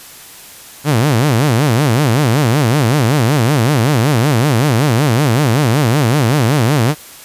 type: tone with vibrato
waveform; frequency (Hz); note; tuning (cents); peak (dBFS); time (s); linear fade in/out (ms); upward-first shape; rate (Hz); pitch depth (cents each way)
sawtooth; 130; C3; -11; -6; 0.84-6.95; 50; sine; 5.3; 290
effects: white hiss -36 dBFS RMS until 7.24 s + resampled to 32000 Hz